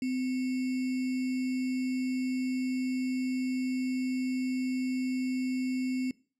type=tone with sample-and-hold; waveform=sine; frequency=256.4 Hz; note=C4; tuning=35 cents flat; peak=-28 dBFS; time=0.02-6.11 s; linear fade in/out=2 ms; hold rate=2450 Hz; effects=noise-tail reverb RT60 0.4 s tail -21 dB re dry + low-pass 8000 Hz 12 dB/octave